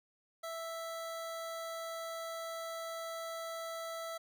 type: tone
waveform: 25% pulse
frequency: 659.3 Hz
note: E5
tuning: in tune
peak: -36 dBFS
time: 0.43-4.18 s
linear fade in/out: 10 ms
effects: none